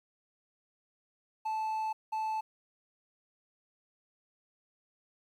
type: tone bursts at uneven times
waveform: triangle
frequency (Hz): 874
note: A5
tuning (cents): -12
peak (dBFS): -29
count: 2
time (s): 1.45-1.93 / 2.12-2.41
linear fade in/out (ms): 10
effects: 11-bit